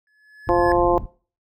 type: tone with exponential growth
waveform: triangle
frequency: 1708 Hz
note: G#6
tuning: 48 cents sharp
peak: -20 dBFS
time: 0.07-0.72 s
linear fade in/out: 1 ms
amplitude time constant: 140 ms
type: low-pass noise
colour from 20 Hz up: pink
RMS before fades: -30 dBFS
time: 0.47-1.06 s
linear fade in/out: 5 ms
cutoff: 140 Hz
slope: 12 dB/octave
type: harmonic tone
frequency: 174.61 Hz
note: F3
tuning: in tune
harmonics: 2 / 3 / 4 / 5 / 6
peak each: -19 / -21 / -22 / -23 / -24 dBFS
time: 0.49-0.98 s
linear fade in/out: 0 ms
effects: noise-tail reverb RT60 0.4 s tail -21 dB re dry

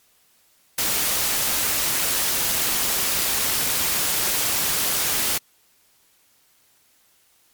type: noise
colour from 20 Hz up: white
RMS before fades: -22 dBFS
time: 0.78-5.38 s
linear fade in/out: 5 ms
effects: white hiss -60 dBFS RMS until 7.53 s + MP3 96 kbps

